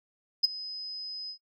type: tone with ADSR envelope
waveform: sine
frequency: 5040 Hz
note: D#8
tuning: 21 cents sharp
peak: -15 dBFS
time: 0.43-1.38 s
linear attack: 15 ms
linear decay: 13 ms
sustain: -21 dB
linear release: 86 ms
effects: noise-tail reverb RT60 0.1 s tail -20 dB re dry + tanh soft clip ceiling -13 dBFS

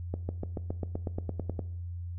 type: accelerating click train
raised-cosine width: 2 ms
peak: -20 dBFS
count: 13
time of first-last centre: 0.14-1.592 s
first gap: 150 ms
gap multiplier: 0.96
effects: noise-tail reverb RT60 0.7 s tail -18 dB re dry + added 87 Hz sine -35 dBFS peak until 2.18 s

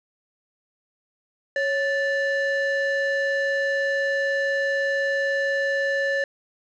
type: ring-modulated tone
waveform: triangle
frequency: 1154 Hz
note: D6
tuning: 31 cents flat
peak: -16 dBFS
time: 1.56-6.24 s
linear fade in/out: 2 ms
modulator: 601 Hz
effects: resampled to 16000 Hz + 8-bit

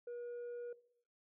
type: tone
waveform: sine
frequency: 480.6 Hz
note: B4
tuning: 47 cents flat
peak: -40 dBFS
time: 0.07-0.73 s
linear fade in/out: 5 ms
effects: noise-tail reverb RT60 0.6 s tail -18 dB re dry + tanh soft clip ceiling -42 dBFS

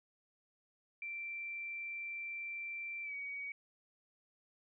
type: tone with pitch glide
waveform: sine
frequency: 2349 to 2257 Hz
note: D7 to C#7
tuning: 0 to +31 cents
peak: -40 dBFS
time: 1.02-3.52 s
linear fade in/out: 2 ms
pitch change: -69 cents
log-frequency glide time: 3.03-3.14 s
effects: none

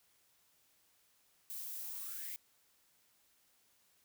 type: noise with high-pass filter sweep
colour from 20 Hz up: violet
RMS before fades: -44 dBFS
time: 1.5-2.36 s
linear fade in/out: 0 ms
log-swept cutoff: 350 to 2300 Hz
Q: 6.5
effects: white hiss -72 dBFS RMS until 4.04 s

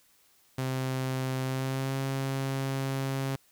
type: tone with pitch glide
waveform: sawtooth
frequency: 130.81 to 135.03 Hz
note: C3 to C#3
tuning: 0 to -45 cents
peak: -25 dBFS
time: 0.58-3.36 s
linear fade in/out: 5 ms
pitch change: +55 cents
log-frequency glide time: 1.44-1.98 s
effects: white hiss -64 dBFS RMS until 3.51 s

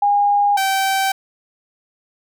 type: tone pair in turn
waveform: sine / sawtooth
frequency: 815 / 774.5 Hz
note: G#5 / G5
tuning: -33 / -21 cents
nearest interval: minor second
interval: 88 cents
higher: first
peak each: -12 dBFS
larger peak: neither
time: 0.02-0.57 / 0.57-1.12 s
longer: neither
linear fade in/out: 5 ms
effects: none

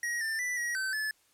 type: tone with pitch steps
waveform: square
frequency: 1895 / 1786 / 1978 / 1906 / 1539 / 1730 Hz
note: A#6 / A6 / B6 / A#6 / G6 / A6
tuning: +28 / +25 / +2 / +38 / -32 / -30 cents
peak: -31 dBFS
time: 0.03-1.11 s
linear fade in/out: 2 ms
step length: 180 ms
effects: white hiss -67 dBFS RMS until 1.33 s + low-pass 12000 Hz 12 dB/octave

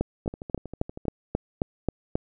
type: two click trains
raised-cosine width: 2 ms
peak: -23 / -10 dBFS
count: 11 / 9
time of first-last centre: 0.26-1.054 / 0.01-2.155 s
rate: 12.6 / 3.73 Hz
effects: none

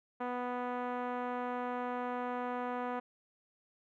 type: tone with low-pass filter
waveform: 5% pulse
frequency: 246.9 Hz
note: B3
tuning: in tune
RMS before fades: -37 dBFS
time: 0.2-3 s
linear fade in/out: 10 ms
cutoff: 930 Hz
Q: 1
effects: none

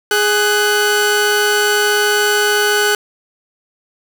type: tone pair together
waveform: sawtooth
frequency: 415.3 / 1495.4 Hz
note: G#4 / F#6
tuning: 0 / +18 cents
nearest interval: octave + minor seventh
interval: 2218 cents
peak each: -11 dBFS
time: 0.11-2.95 s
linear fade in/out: 2 ms
effects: none

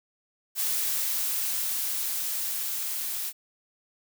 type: noise with level ramp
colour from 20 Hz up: blue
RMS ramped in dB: -27 to -32 dBFS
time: 0.55-3.33 s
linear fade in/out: 50 ms
effects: none

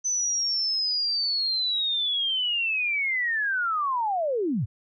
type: linear sweep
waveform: sine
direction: down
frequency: 6090 to 85 Hz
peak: -23 dBFS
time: 0.04-4.66 s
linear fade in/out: 20 ms
effects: none

